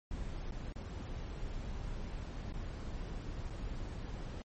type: noise with dropouts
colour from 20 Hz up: brown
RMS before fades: -41 dBFS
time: 0.11-4.42 s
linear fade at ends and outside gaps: 2 ms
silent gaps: 0.509-0.52 / 0.725-0.757 / 2.525-2.538 / 3.5-3.504 s
effects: MP3 32 kbps